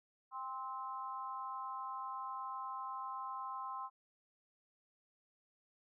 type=tone with amplitude modulation; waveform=sine; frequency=1046.5 Hz; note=C6; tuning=in tune; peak=-36 dBFS; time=0.31-3.9 s; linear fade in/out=50 ms; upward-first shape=sine; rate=252 Hz; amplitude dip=100%; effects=none